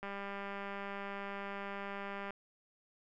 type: click train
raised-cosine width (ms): 0.5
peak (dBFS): -28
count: 454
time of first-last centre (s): 0.03-2.306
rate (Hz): 199
effects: none